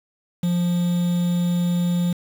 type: tone with quantisation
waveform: triangle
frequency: 175.1 Hz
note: F3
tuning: 5 cents sharp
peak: -16 dBFS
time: 0.43-2.13 s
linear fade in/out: 5 ms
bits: 6
effects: none